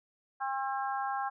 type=harmonic tone; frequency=268.4 Hz; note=C4; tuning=44 cents sharp; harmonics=3 / 4 / 5 / 6; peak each=-33 / -37 / -40 / -41 dBFS; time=0.4-1.3 s; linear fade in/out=20 ms; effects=none